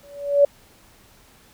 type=tone with exponential growth; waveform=sine; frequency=570 Hz; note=C#5; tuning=48 cents sharp; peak=-8 dBFS; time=0.03-0.45 s; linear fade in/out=5 ms; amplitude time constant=91 ms; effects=pink hiss -53 dBFS RMS until 1.53 s